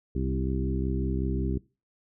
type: harmonic tone with a mistuned harmonic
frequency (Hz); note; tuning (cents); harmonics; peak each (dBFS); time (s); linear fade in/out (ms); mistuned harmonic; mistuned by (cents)
65.41; C2; 0; 1 / 2 / 3 / 4 / 5 / 6; -29 / -32 / -34 / -35 / -36 / -37; 0.15-1.58; 5; 5; +15
effects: noise-tail reverb RT60 0.3 s tail -22 dB re dry